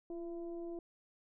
sine tone with frequency modulation, 341.9 Hz, F4, 37 cents flat, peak -40 dBFS, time 0.1-0.79 s, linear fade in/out 2 ms, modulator 332 Hz, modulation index 0.6, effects none

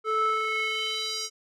square tone with band-pass filter sweep, 436.8 Hz, A4, 13 cents flat, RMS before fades -28 dBFS, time 0.04-1.3 s, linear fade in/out 50 ms, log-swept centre 990 to 5800 Hz, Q 3.1, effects none

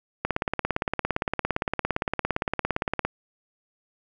click train, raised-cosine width 0.5 ms, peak -9 dBFS, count 50, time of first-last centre 0.25-3.05 s, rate 17.5 Hz, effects none

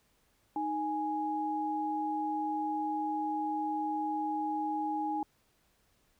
sine tone pair together, 309.7 / 830.6 Hz, D#4 / G#5, -8 / 0 cents, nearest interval octave + perfect fourth, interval 1708 cents, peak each -35 / -32 dBFS, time 0.56-5.23 s, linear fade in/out 2 ms, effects pink hiss -71 dBFS RMS until 6.19 s

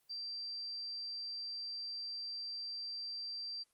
sine tone, 4700 Hz, D8, 1 cent sharp, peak -40 dBFS, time 0.09-3.64 s, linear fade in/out 20 ms, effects white hiss -75 dBFS RMS until 3.73 s + Opus 24 kbps

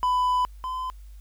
triangle tone pair in turn, 999 / 1021.8 Hz, B5 / C6, +20 / -41 cents, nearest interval unison, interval 39 cents, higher second, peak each -18 / -26 dBFS, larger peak first, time 0.03-0.45 / 0.64-0.9 s, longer first, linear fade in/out 0 ms, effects added 50 Hz sine -41 dBFS peak until 1.2 s + white hiss -63 dBFS RMS until 1.2 s

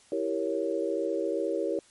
sine chord, E diminished seventh, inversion none, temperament equal, 329.6 / 392 / 466.2 / 554.4 Hz, E4 / G4 / Bb4 / Db5, 0 / 0 / 0 / 0 cents, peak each -32 dBFS, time 0.12-1.79 s, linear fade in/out 2 ms, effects white hiss -59 dBFS RMS until 1.9 s + MP3 48 kbps

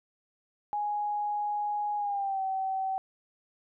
sine tone with pitch glide, 830.6 to 766.1 Hz, G#5 to G5, 0 to -40 cents, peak -28 dBFS, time 0.73-2.98 s, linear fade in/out 0 ms, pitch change -140 cents, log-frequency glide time 1.97-2.42 s, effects none

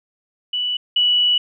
sine tone pair in turn, 2960 / 2947 Hz, F#7 / F#7, 0 / -8 cents, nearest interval unison, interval 8 cents, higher first, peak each -19 / -13 dBFS, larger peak second, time 0.53-0.77 / 0.96-1.38 s, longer second, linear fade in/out 5 ms, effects none

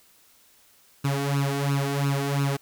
sawtooth tone with flanger, 140 Hz, C#3, 18 cents sharp, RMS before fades -25 dBFS, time 1.04-2.57 s, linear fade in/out 10 ms, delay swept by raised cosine 0.74 to 2.74 ms, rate 2.9 Hz, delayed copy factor +0.8, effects white hiss -58 dBFS RMS until 2.61 s

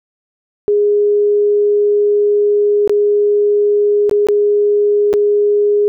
sine tone with dropouts, 413 Hz, G#4, 10 cents flat, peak -9 dBFS, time 0.68-5.88 s, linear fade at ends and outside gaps 0 ms, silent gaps 2.876-2.895 / 4.095-4.112 / 4.27-4.286 / 5.13-5.138 s, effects none

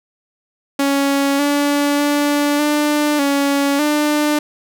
sawtooth tone with pitch steps, 278.4 / 287.8 / 290.4 / 297 / 280.8 / 298.2 Hz, C#4 / D4 / D4 / D4 / C#4 / D4, +8 / -35 / -19 / +20 / +22 / +27 cents, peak -10 dBFS, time 0.79-4.39 s, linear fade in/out 5 ms, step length 600 ms, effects none

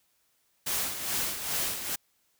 white noise with tremolo, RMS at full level -29 dBFS, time 0.66-1.96 s, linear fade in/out 10 ms, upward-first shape sine, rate 2.4 Hz, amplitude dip 60%, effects white hiss -71 dBFS RMS until 2.39 s

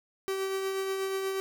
45% pulse tone with tremolo, 385.6 Hz, G4, 28 cents flat, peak -28 dBFS, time 0.28-1.4 s, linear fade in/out 0 ms, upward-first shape triangle, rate 8.3 Hz, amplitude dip 35%, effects none

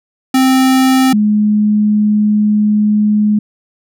square / sine tone pair in turn, 261.6 / 210.4 Hz, C4 / G#3, 0 / +23 cents, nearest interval major third, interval 377 cents, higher first, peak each -8 dBFS, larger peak neither, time 0.34-1.13 / 1.13-3.39 s, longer second, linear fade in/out 5 ms, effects none

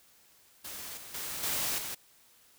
white noise with level steps, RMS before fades -42 / -47 / -38 / -32 / -38 dBFS, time 0.64-1.95 s, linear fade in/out 10 ms, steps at 0.97 / 1.14 / 1.43 / 1.78 s, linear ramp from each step 5 ms, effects white hiss -62 dBFS RMS until 2.58 s

